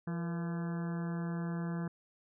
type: harmonic tone with a mistuned harmonic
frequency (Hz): 170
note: F3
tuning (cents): -46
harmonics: 1 / 2 / 3 / 4 / 5 / 6 / 7 / 8 / 9 / 10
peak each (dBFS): -34 / -45 / -50 / -51 / -54 / -53 / -54 / -56 / -53 / -55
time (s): 0.07-1.88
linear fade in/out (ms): 5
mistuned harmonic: 3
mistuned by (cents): -92
effects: none